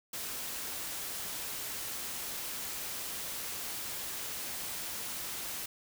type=noise; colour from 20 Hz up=white; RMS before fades=-39 dBFS; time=0.13-5.66 s; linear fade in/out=5 ms; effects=none